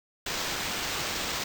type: noise with sample-and-hold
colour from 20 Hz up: violet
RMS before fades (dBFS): -32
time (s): 0.26-1.44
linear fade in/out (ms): 5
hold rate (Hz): 11025
effects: none